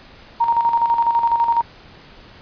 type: tone with tremolo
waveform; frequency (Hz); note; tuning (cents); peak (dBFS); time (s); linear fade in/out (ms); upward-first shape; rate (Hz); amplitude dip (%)
sine; 932.3; A#5; 0; -12; 0.4-1.62; 10; square; 12; 55
effects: pink hiss -44 dBFS RMS until 2.41 s + resampled to 11025 Hz